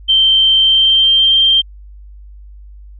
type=tone with pitch glide; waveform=sine; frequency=3126 to 3162 Hz; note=G7 to G7; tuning=-6 to +14 cents; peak=-7 dBFS; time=0.08-1.62 s; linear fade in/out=20 ms; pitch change=+20 cents; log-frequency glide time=0.59-1.38 s; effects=added 50 Hz sine -33 dBFS peak until 2.99 s